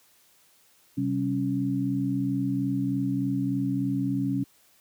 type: tone cluster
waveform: sine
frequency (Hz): 129.5 / 192.6 / 276.2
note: C3 / G3 / C#4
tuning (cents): -17 / -30 / -6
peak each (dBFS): -30 / -31 / -26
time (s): 0.97-4.44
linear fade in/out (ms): 10
effects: white hiss -61 dBFS RMS until 4.8 s + high-pass 60 Hz 12 dB/octave